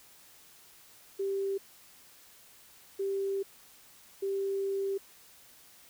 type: tone bursts at uneven times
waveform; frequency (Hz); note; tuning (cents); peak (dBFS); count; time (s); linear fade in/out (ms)
sine; 392; G4; 0; -29; 3; 1.19-1.58 / 2.99-3.43 / 4.22-4.98; 10
effects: white hiss -57 dBFS RMS until 5.89 s